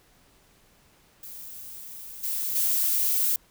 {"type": "noise with level steps", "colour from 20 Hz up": "violet", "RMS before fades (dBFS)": [-41, -29, -24], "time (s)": [1.23, 3.36], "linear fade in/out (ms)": 2, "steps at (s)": [2.23, 2.55], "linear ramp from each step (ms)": 10, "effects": ["pink hiss -60 dBFS RMS until 3.5 s"]}